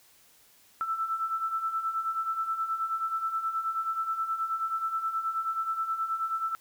sine beating tone pair, 1318.5 / 1327.9 Hz, E6 / E6, 0 / +12 cents, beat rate 9.4 Hz, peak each -35 / -29 dBFS, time 0.81-6.55 s, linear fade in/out 0 ms, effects white hiss -60 dBFS RMS until 6.6 s

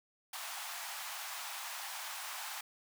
pink high-pass noise, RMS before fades -43 dBFS, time 0.33-2.61 s, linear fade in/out 5 ms, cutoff 720 Hz, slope 48 dB/octave, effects none

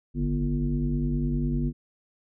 sine tone with frequency modulation, 148.2 Hz, D3, 16 cents sharp, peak -23 dBFS, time 0.14-1.73 s, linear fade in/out 50 ms, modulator 95.5 Hz, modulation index 1.4, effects none

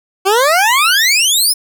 20% pulse exponential sweep, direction up, 371.5 to 5370 Hz, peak -4 dBFS, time 0.25-1.54 s, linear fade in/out 20 ms, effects none

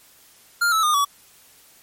square tone with pitch steps, 1400 / 1306.2 / 1218.8 / 1137.2 Hz, F6 / E6 / D#6 / C#6, +4 / -16 / -36 / +44 cents, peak -17 dBFS, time 0.61-1.05 s, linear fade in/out 10 ms, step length 110 ms, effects white hiss -52 dBFS RMS until 1.82 s + MP3 64 kbps

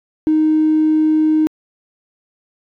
triangle tone, 311.1 Hz, D#4, in tune, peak -7 dBFS, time 0.27-1.47 s, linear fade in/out 0 ms, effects tanh soft clip ceiling -8 dBFS

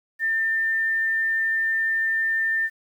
sine tone, 1797 Hz, A6, 36 cents sharp, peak -20 dBFS, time 0.19-2.7 s, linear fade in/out 50 ms, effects 9-bit

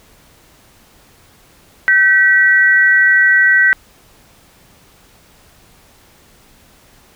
sine tone pair together, 1538.7 / 1937 Hz, G6 / B6, -33 / -34 cents, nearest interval major third, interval 399 cents, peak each -10 dBFS, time 1.88-3.73 s, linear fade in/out 0 ms, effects pink hiss -48 dBFS RMS until 7.15 s

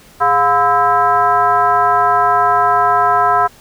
sine tone with frequency modulation, 1011 Hz, B5, 40 cents sharp, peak -9 dBFS, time 0.2-3.48 s, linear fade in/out 20 ms, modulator 300 Hz, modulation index 1.4, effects pink hiss -44 dBFS RMS until 3.6 s

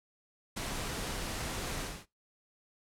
pink noise with ADSR envelope, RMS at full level -34 dBFS, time 0.56-2.06 s, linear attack 15 ms, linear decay 6 ms, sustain -3 dB, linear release 250 ms, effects noise-tail reverb RT60 0.2 s tail -21 dB re dry + low-pass 11000 Hz 12 dB/octave

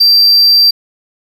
triangle tone, 4699 Hz, D8, in tune, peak -3 dBFS, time 0-0.71 s, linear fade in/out 10 ms, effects none

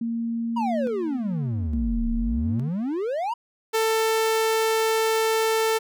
sine tone with tremolo, 231.1 Hz, A#3, 15 cents flat, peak -24 dBFS, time 0.01-2.69 s, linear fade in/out 5 ms, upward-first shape square, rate 0.58 Hz, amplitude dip 60%
triangle exponential two-way sweep, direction down then up, 987.8 to 31.32 to 987.8 Hz, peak -22 dBFS, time 0.56-3.34 s, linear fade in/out 10 ms, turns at 2.1 s
sawtooth tone, 444.4 Hz, A4, 17 cents sharp, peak -16 dBFS, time 3.73-5.79 s, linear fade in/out 20 ms
effects none

